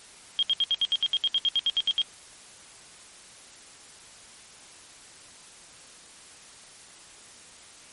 sine tone bursts, 3233 Hz, G#7, 47 cents flat, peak -20 dBFS, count 16, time 0.39-2.017 s, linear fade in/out 0 ms, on 37 ms, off 69 ms, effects white hiss -49 dBFS RMS until 7.92 s + MP3 48 kbps

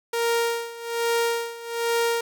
sawtooth tone with tremolo, 466.2 Hz, A#4, in tune, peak -16 dBFS, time 0.13-2.21 s, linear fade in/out 5 ms, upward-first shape sine, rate 1.2 Hz, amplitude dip 85%, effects none

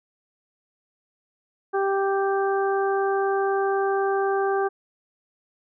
harmonic tone, 392 Hz, G4, in tune, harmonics 1 / 2 / 3 / 4, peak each -22 / -26 / -31 / -32 dBFS, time 1.73-4.69 s, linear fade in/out 20 ms, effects none

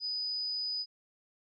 sine tone, 4978 Hz, D#8, in tune, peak -32 dBFS, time 0-0.86 s, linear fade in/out 50 ms, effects none

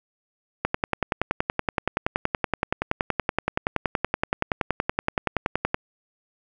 click train, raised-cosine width 0.5 ms, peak -6 dBFS, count 55, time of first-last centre 0.65-5.744 s, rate 10.6 Hz, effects none

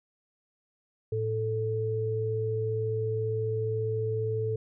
sine tone pair together, 110.67 / 439 Hz, A2 / A4, +11 / -4 cents, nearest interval 2 octaves, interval 2385 cents, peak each -30 / -29 dBFS, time 1.12-4.56 s, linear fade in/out 5 ms, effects none

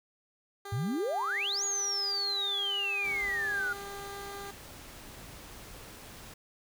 15% pulse tone, 399.8 Hz, G4, 34 cents sharp, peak -34 dBFS, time 0.65-4.51 s, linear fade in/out 5 ms
sine exponential two-way sweep, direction up then down, 100.7 to 6820 to 1414 Hz, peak -29 dBFS, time 0.72-3.73 s, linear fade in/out 5 ms, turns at 1.64 s
pink noise, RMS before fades -48 dBFS, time 3.04-6.34 s, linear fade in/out 5 ms
effects none

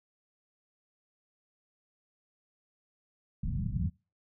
white low-pass noise, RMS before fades -32 dBFS, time 3.43-3.9 s, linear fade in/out 10 ms, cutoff 190 Hz, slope 48 dB/octave, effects noise-tail reverb RT60 0.3 s tail -23 dB re dry

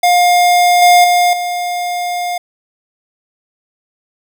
square tone with level steps, 709 Hz, F5, 26 cents sharp, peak -8 / -5 / -9 / -17 dBFS, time 0.03-2.38 s, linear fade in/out 5 ms, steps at 0.82 / 1.04 / 1.33 s, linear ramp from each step 2 ms, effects none

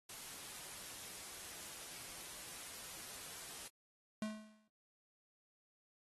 white noise, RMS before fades -50 dBFS, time 0.09-3.68 s, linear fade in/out 5 ms
square tone with exponential decay, 215.2 Hz, A3, 38 cents flat, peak -37 dBFS, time 4.22-4.68 s, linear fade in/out 2 ms, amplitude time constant 99 ms
effects AAC 32 kbps

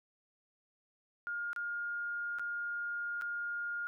sine tone with dropouts, 1417 Hz, F6, 25 cents sharp, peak -35 dBFS, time 1.27-3.87 s, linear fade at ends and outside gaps 0 ms, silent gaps 1.531-1.562 / 2.386-2.395 / 3.213-3.22 s, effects none

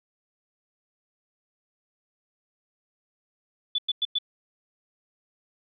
sine tone bursts, 3471 Hz, A7, 24 cents flat, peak -22 dBFS, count 4, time 3.75-4.186 s, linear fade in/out 5 ms, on 34 ms, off 100 ms, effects none

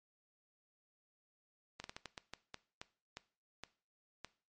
slowing click train, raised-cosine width 0.2 ms, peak -27 dBFS, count 12, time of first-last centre 1.8-4.246 s, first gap 41 ms, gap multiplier 1.31, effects noise-tail reverb RT60 0.4 s tail -18 dB re dry + MP3 48 kbps

